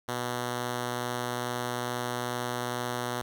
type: tone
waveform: 5% pulse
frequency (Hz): 122.3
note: B2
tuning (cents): -16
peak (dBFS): -19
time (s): 0.08-3.22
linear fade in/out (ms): 10
effects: none